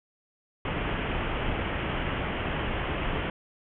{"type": "low-pass noise", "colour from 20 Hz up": "pink", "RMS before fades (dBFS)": -30, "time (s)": [0.65, 3.3], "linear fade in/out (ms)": 2, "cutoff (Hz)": 3200, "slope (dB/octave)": 96, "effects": []}